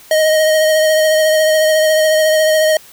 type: tone with vibrato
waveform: square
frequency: 625 Hz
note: D#5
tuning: 8 cents sharp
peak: -10 dBFS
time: 0.11-2.77 s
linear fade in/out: 2 ms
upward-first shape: triangle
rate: 14 Hz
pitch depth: 24 cents each way
effects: white hiss -41 dBFS RMS until 2.92 s